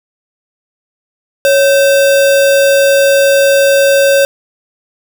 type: tone with sample-and-hold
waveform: sine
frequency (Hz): 554.4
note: C#5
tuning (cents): 0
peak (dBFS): -5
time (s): 1.45-4.25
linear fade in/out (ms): 0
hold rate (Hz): 2100
effects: none